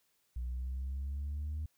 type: exponential sweep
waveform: sine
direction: up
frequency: 60 to 77.78 Hz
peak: -33 dBFS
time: 0.36-1.66 s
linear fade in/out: 5 ms
effects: tanh soft clip ceiling -33 dBFS + white hiss -75 dBFS RMS until 1.77 s